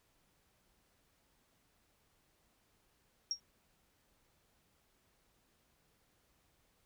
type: tone with exponential decay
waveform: sine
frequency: 5588 Hz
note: F8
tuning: in tune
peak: -29 dBFS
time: 3.31-3.4 s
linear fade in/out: 1 ms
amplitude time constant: 19 ms
effects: pink hiss -74 dBFS RMS until 6.85 s